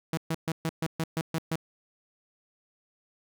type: tone bursts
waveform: sawtooth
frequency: 162.1 Hz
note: E3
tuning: 29 cents flat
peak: -23 dBFS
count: 9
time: 0.13-1.557 s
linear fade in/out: 2 ms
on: 43 ms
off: 130 ms
effects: none